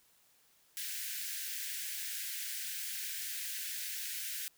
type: high-pass noise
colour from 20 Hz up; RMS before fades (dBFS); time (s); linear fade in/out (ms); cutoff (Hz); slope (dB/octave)
white; -40; 0.77-4.48; 0; 1500; 96
effects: white hiss -68 dBFS RMS until 4.57 s